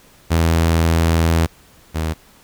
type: tone pair in turn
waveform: sawtooth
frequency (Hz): 82.41 / 79.83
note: E2 / D#2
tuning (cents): 0 / +45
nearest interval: minor second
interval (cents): 55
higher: first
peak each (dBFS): -9 / -15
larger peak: first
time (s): 0.3-1.47 / 1.94-2.14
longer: first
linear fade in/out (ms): 20
effects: pink hiss -49 dBFS RMS until 2.43 s